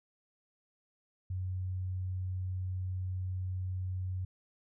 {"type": "tone", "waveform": "sine", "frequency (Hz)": 92.5, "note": "F#2", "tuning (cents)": 0, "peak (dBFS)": -33, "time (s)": [1.3, 4.25], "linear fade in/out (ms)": 5, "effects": []}